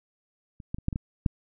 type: clicks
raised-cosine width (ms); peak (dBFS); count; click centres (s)
5; -30 / -18 / -27 / -12 / -19 / -17 / -10; 7; 0.602 / 0.745 / 0.785 / 0.884 / 0.928 / 0.959 / 1.262
effects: none